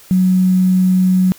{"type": "tone with quantisation", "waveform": "sine", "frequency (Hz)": 185, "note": "F#3", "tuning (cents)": 0, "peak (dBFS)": -9, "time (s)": [0.11, 1.32], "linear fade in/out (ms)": 0, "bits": 6, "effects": ["white hiss -43 dBFS RMS until 1.38 s"]}